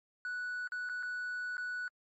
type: tone with dropouts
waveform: triangle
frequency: 1478 Hz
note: F#6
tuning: 2 cents flat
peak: -33 dBFS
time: 0.25-1.88 s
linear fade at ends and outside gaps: 1 ms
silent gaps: 0.675-0.72 / 0.89-0.896 / 1.027-1.031 / 1.569-1.58 s
effects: tanh soft clip ceiling -29 dBFS + MP3 32 kbps